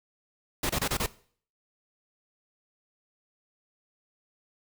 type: noise bursts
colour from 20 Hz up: pink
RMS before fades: -28 dBFS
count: 5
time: 0.63-1.063 s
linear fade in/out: 5 ms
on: 65 ms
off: 27 ms
effects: noise-tail reverb RT60 0.5 s tail -19 dB re dry